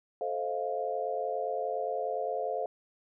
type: chord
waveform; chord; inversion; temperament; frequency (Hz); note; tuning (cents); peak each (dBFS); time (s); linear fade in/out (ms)
sine; F dominant seventh; first; just; 436.5 / 523.8 / 628.6 / 698.5; A4 / C5 / Eb5 / F5; -14 / +2 / +18 / 0; -36 / -35 / -38 / -34; 0.21-2.66; 2
effects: none